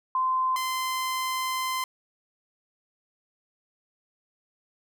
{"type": "tone pair in turn", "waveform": ["sine", "sawtooth"], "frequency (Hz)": [1035, 1035], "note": ["C6", "C6"], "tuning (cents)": [-19, -19], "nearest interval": "unison", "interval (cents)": 0, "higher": "neither", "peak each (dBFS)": [-22, -23], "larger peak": "first", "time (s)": [[0.15, 0.56], [0.56, 1.84]], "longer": "second", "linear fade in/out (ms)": 2, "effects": []}